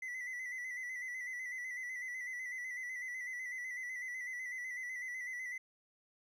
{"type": "tone with vibrato", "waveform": "triangle", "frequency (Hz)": 2000, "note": "B6", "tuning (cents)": 21, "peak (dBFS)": -38, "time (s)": [0.02, 5.58], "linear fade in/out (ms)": 5, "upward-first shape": "square", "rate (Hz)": 8, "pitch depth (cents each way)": 39, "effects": []}